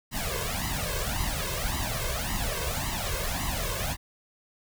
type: noise with flanger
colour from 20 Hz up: pink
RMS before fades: -30 dBFS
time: 0.11-3.97 s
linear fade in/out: 50 ms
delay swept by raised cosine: 1 to 1.92 ms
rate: 1.8 Hz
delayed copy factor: +0.95
effects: none